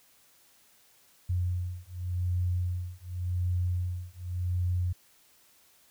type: beating tone pair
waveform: sine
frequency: 89 / 89.88 Hz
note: F2 / F#2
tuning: +33 / -50 cents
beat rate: 0.88 Hz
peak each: -31 dBFS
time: 1.29-4.93 s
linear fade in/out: 10 ms
effects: white hiss -62 dBFS RMS until 5.9 s